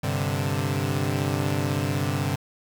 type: chord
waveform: sawtooth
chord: G suspended fourth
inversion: none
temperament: equal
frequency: 98 / 130.81 / 146.83 Hz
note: G2 / C3 / D3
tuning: 0 / 0 / 0 cents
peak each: -24 dBFS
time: 0.03-2.36 s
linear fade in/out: 10 ms
effects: 7-bit